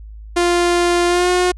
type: tone with pitch glide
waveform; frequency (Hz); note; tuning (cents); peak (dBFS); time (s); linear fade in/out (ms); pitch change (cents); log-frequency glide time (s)
sawtooth; 349.1 to 360.4; F4 to F#4; -1 to -45; -9; 0.36-1.52; 10; +56; 1.07-1.3
effects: added 53 Hz sine -32 dBFS peak until 1.57 s + resampled to 24000 Hz